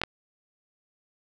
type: clicks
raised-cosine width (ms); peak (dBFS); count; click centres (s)
0.3; -10 / -12; 2; 0.016 / 0.036
effects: none